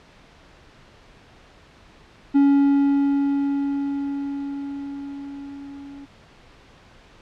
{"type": "tone with level ramp", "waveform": "triangle", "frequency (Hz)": 280.2, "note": "C#4", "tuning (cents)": 19, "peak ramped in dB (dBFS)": [-10, -35], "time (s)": [2.34, 6.06], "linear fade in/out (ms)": 20, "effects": ["pink hiss -50 dBFS RMS until 7.21 s", "low-pass 4000 Hz 12 dB/octave"]}